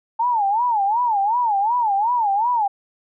sine tone with vibrato, 880 Hz, A5, in tune, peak -16 dBFS, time 0.19-2.68 s, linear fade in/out 10 ms, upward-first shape sine, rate 2.7 Hz, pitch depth 200 cents each way, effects none

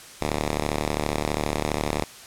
5% pulse ring-modulated tone, 75 Hz, D2, 37 cents sharp, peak -10 dBFS, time 0.21-2.04 s, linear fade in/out 5 ms, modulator 53.6 Hz, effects white hiss -44 dBFS RMS until 2.26 s + low-pass 10000 Hz 12 dB/octave

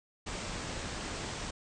pink low-pass noise, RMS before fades -39 dBFS, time 0.26-1.51 s, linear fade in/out 10 ms, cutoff 8600 Hz, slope 96 dB/octave, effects none

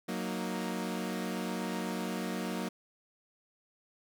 sawtooth chord, D# minor, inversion first, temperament equal, 185 / 233.1 / 311.1 Hz, F#3 / A#3 / D#4, 0 / 0 / 0 cents, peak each -33 / -33 / -37 dBFS, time 0.08-2.69 s, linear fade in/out 10 ms, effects none

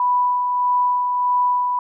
sine tone with tremolo, 987.8 Hz, B5, in tune, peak -14 dBFS, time 0-1.79 s, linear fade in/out 2 ms, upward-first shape sine, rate 1.6 Hz, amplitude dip 35%, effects none

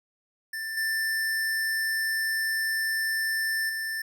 square tone with level steps, 1775 Hz, A6, 15 cents sharp, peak -32 / -26 / -30 dBFS, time 0.53-4.02 s, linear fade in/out 5 ms, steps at 0.77 / 3.69 s, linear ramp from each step 5 ms, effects none

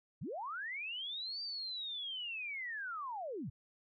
sine linear two-way sweep, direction up then down, 92.6 to 4699 to 92.6 Hz, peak -39 dBFS, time 0.21-3.5 s, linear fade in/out 10 ms, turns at 1.42 s, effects none

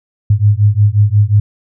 sine beating tone pair, 101.2 / 106.8 Hz, G#2 / G#2, -44 / +49 cents, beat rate 5.6 Hz, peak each -10 dBFS, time 0.3-1.4 s, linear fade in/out 5 ms, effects none

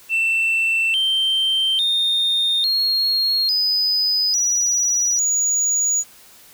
sine tone with pitch steps, 2678 / 3130 / 3658 / 4276 / 4997 / 5841 / 6827 Hz, E7 / G7 / A#7 / C8 / D#8 / F#8 / G#8, +27 / -3 / -33 / +37 / +7 / -23 / +47 cents, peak -14 dBFS, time 0.09-6.04 s, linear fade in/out 50 ms, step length 850 ms, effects tanh soft clip ceiling -14 dBFS + white hiss -47 dBFS RMS until 6.53 s

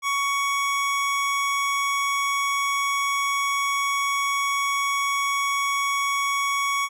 25% pulse tone, 1118 Hz, C#6, 14 cents sharp, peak -18 dBFS, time 0.02-6.89 s, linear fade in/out 50 ms, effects low-pass 12000 Hz 12 dB/octave

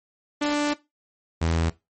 sawtooth tone pair in turn, 293.7 / 82.42 Hz, D4 / E2, 0 / 0 cents, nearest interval octave + minor seventh, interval 2200 cents, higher first, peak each -17 dBFS, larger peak neither, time 0.41-0.74 / 1.41-1.7 s, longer first, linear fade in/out 10 ms, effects noise-tail reverb RT60 0.2 s tail -17 dB re dry + MP3 32 kbps

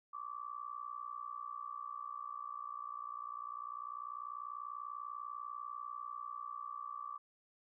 sine tone with amplitude modulation, 1157 Hz, D6, 26 cents flat, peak -38 dBFS, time 0.13-7.18 s, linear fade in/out 10 ms, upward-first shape sine, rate 60.2 Hz, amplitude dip 95%, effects none

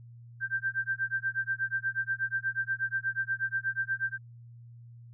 sine tone with tremolo, 1571 Hz, G6, 3 cents sharp, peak -25 dBFS, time 0.4-4.18 s, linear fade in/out 50 ms, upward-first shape sine, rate 8.3 Hz, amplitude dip 100%, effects added 118 Hz sine -47 dBFS peak until 5.13 s

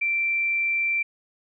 sine tone, 2349 Hz, D7, in tune, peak -21 dBFS, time 0.01-1.03 s, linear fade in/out 10 ms, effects none

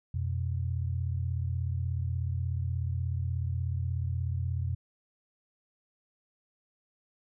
sine tone pair together, 87.31 / 123.87 Hz, F2 / B2, 0 / +6 cents, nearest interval tritone, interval 606 cents, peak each -30 / -33 dBFS, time 0.14-4.75 s, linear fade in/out 5 ms, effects none

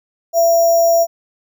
sine tone with sample-and-hold, 672 Hz, E5, 33 cents sharp, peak -9 dBFS, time 0.33-1.07 s, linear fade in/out 50 ms, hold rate 6300 Hz, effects none

